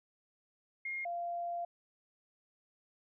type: tone pair in turn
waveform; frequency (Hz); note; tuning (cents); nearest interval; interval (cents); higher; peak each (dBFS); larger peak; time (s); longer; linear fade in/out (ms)
sine; 2134 / 691.9; C7 / F5; +34 / -16; octave + perfect fifth; 1950; first; -36 / -35; second; 0.85-1.05 / 1.05-1.65; second; 5
effects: none